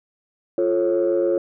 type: chord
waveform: sine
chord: F augmented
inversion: none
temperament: just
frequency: 349.2 / 436.5 / 545.7 Hz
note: F4 / A4 / C#5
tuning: 0 / -14 / -27 cents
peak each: -19 / -23 / -20 dBFS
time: 0.58-1.38 s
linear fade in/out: 2 ms
effects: tanh soft clip ceiling -11 dBFS